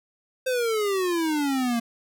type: exponential sweep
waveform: square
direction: down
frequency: 523 to 228.9 Hz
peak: -23 dBFS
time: 0.46-1.8 s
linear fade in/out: 10 ms
effects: none